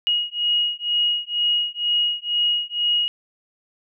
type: beating tone pair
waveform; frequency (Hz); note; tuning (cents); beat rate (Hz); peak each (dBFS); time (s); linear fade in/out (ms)
sine; 2886 / 2888.1; F#7 / F#7; -44 / -43; 2.1; -22; 0.07-3.08; 0
effects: none